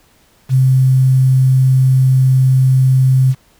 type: tone with quantisation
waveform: sine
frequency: 130.81 Hz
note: C3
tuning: in tune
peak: -7 dBFS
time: 0.49-3.35 s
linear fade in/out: 50 ms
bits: 6
effects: pink hiss -52 dBFS RMS until 3.59 s